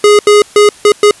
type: tone bursts at uneven times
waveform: square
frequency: 415.2 Hz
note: G#4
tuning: in tune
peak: -3 dBFS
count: 5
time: 0.04-0.19 / 0.27-0.42 / 0.56-0.69 / 0.85-0.92 / 1.03-1.11 s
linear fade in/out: 2 ms
effects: white hiss -37 dBFS RMS until 1.2 s + resampled to 24000 Hz